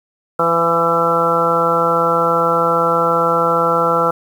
harmonic tone with a mistuned harmonic, 167.5 Hz, E3, 28 cents sharp, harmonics 1 / 2 / 3 / 4 / 5 / 6 / 7 / 8, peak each -25 / -26 / -17 / -23 / -23 / -23 / -23 / -16 dBFS, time 0.39-4.11 s, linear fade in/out 5 ms, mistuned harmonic 4, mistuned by +16 cents, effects 7-bit

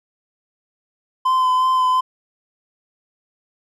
triangle tone with vibrato, 1025 Hz, C6, 36 cents flat, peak -12 dBFS, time 1.25-2.01 s, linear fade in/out 10 ms, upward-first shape sine, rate 2.8 Hz, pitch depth 17 cents each way, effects none

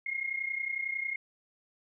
sine tone pair together, 2120 / 2151 Hz, C7 / C7, +22 / +47 cents, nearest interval unison, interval 25 cents, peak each -36 / -33 dBFS, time 0.06-1.16 s, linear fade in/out 5 ms, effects none

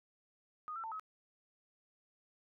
sine tone with pitch steps, 1236 / 1341 / 894 / 1278 Hz, D#6 / E6 / A5 / D#6, -12 / +29 / +27 / +46 cents, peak -40 dBFS, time 0.68-0.996 s, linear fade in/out 0 ms, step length 79 ms, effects none

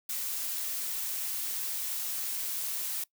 blue noise, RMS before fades -34 dBFS, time 0.09-3.04 s, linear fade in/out 5 ms, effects noise-tail reverb RT60 0.1 s tail -21 dB re dry

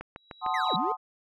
click train, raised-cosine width 0.5 ms, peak -23 dBFS, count 4, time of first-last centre 0.01-0.463 s, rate 6.62 Hz
sine tone with exponential growth, 3885 Hz, B7, 29 cents flat, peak -27 dBFS, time 0.16-0.76 s, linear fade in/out 2 ms, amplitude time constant 130 ms
sine chord, F# diminished seventh, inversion none, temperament equal with one note detuned, 743 / 880 / 1046.5 / 1244.5 Hz, F#5 / A5 / C6 / Eb6, +7 / 0 / 0 / 0 cents, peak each -31 / -32 / -31 / -32 dBFS, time 0.41-0.97 s, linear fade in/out 50 ms
triangle linear two-way sweep, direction down then up, 2146 to 148.8 to 468.8 Hz, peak -29 dBFS, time 0.54-0.92 s, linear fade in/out 2 ms, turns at 0.75 s
effects none

